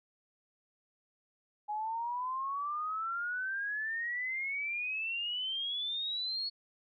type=exponential sweep; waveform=sine; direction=up; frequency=830 to 4389 Hz; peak=-33 dBFS; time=1.68-6.5 s; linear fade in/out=20 ms; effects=none